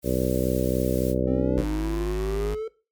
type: noise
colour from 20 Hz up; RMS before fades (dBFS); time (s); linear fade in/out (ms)
blue; -40; 0.02-1.15; 50
type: harmonic tone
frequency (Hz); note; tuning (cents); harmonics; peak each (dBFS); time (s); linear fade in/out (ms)
63.6; C2; -48; 1 / 2 / 3 / 4 / 5 / 6 / 7 / 8 / 9; -30 / -30 / -30 / -30 / -30 / -30 / -30 / -30 / -30; 0.03-1.65; 50
type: exponential sweep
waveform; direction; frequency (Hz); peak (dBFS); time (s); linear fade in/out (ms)
triangle; up; 259.1 to 448.8; -25; 1.27-2.68; 5
type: tone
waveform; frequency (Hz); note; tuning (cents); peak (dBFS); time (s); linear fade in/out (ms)
square; 52.3; G#1; +13; -26; 1.57-2.55; 10
effects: noise-tail reverb RT60 0.3 s tail -17 dB re dry + MP3 96 kbps